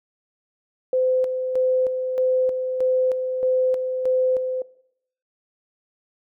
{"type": "tone with tremolo", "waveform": "sine", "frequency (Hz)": 513, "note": "C5", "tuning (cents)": -34, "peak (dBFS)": -17, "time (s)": [0.93, 4.62], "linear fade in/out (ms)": 2, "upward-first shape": "square", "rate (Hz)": 1.6, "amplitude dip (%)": 50, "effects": ["noise-tail reverb RT60 0.7 s tail -19 dB re dry"]}